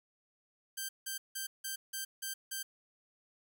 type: tone bursts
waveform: 5% pulse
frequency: 1568 Hz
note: G6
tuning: in tune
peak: -26 dBFS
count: 7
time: 0.77-2.63 s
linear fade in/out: 10 ms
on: 120 ms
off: 170 ms
effects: none